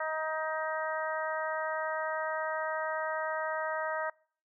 harmonic tone, 314.5 Hz, D#4, 19 cents sharp, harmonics 2 / 3 / 4 / 5 / 6, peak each -35 / -37 / -38 / -39 / -40 dBFS, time 0-4.1 s, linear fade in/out 5 ms, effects noise-tail reverb RT60 0.5 s tail -26 dB re dry

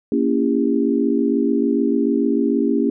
sine chord, A# diminished seventh, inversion none, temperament just, 233.1 / 279.7 / 335.6 / 402.8 Hz, A#3 / C#4 / E4 / G4, 0 / +16 / +31 / +47 cents, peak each -20 / -19 / -23 / -22 dBFS, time 0.12-2.9 s, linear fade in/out 2 ms, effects none

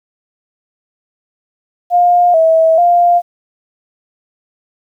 sine tone with pitch steps, 707 / 648 / 699 Hz, F5 / E5 / F5, +21 / -30 / +1 cents, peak -6 dBFS, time 1.9-3.22 s, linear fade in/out 50 ms, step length 440 ms, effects 8-bit

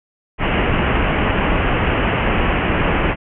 pink low-pass noise, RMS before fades -17 dBFS, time 0.38-3.16 s, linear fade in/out 50 ms, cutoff 3000 Hz, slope 96 dB/octave, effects none

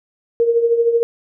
sine tone with tremolo, 466.2 Hz, A#4, in tune, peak -9 dBFS, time 0.4-1.03 s, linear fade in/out 0 ms, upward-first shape triangle, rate 13 Hz, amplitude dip 70%, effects none

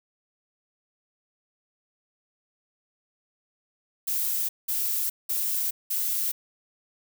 violet noise bursts, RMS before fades -27 dBFS, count 4, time 4.07-6.32 s, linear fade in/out 10 ms, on 420 ms, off 190 ms, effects none

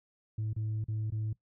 sine tone with dropouts, 108.5 Hz, A2, 24 cents flat, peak -29 dBFS, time 0.38-1.33 s, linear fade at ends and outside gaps 5 ms, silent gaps 0.532-0.563 / 0.842-0.883 / 1.103-1.121 s, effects noise-tail reverb RT60 0.1 s tail -20 dB re dry + tanh soft clip ceiling -29 dBFS

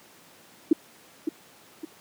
sine tone with echo, 315.1 Hz, D#4, 22 cents sharp, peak -12 dBFS, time 0.71-0.73 s, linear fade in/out 5 ms, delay 560 ms, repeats 2, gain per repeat -9 dB, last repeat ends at 1.85 s, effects pink hiss -53 dBFS RMS until 2 s + high-pass 200 Hz 12 dB/octave

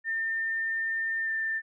sine tone with pitch glide, 1805 to 1787.4 Hz, A6 to A6, +44 to +27 cents, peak -27 dBFS, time 0.04-1.62 s, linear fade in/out 50 ms, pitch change -17 cents, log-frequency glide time 1.22-1.3 s, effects none

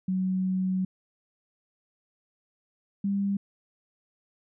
sine tone pair in turn, 186.8 / 198.82 Hz, F#3 / G3, +17 / +25 cents, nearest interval minor second, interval 108 cents, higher second, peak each -24 dBFS, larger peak neither, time 0.08-0.85 / 3.04-3.37 s, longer first, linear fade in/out 5 ms, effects none

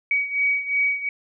sine beating tone pair, 2262 / 2264.8 Hz, C#7 / C#7, +34 / +37 cents, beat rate 2.8 Hz, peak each -21 / -25 dBFS, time 0.11-1.09 s, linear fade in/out 2 ms, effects none

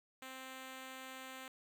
5% pulse tone, 261.6 Hz, C4, in tune, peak -36 dBFS, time 0.22-1.48 s, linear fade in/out 2 ms, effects none

